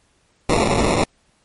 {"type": "noise with sample-and-hold", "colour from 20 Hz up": "blue", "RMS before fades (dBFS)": -17, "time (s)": [0.49, 1.04], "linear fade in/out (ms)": 5, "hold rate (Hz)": 1575, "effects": ["pink hiss -61 dBFS RMS until 1.44 s", "MP3 48 kbps"]}